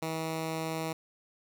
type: tone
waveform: 10% pulse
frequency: 160.8 Hz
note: E3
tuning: 43 cents flat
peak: -24 dBFS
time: 0.02-0.93 s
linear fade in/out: 5 ms
effects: none